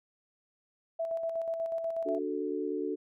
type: tone with tremolo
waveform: sine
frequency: 660 Hz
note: E5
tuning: 2 cents sharp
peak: -29 dBFS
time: 0.99-2.19 s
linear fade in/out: 10 ms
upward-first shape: square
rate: 8.2 Hz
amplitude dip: 40%
type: chord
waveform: sine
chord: D major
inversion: none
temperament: equal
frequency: 293.7 / 370 / 440 Hz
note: D4 / F#4 / A4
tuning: 0 / 0 / 0 cents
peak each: -35 dBFS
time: 2.05-2.96 s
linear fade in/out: 20 ms
effects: none